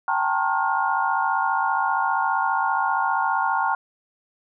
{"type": "tone cluster", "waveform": "sine", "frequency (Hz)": [781, 872, 927, 1079, 1420], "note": ["G5", "A5", "A#5", "C#6", "F6"], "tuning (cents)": [-7, -16, -10, -47, 28], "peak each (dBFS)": -26, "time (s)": [0.08, 3.75], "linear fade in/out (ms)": 2, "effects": []}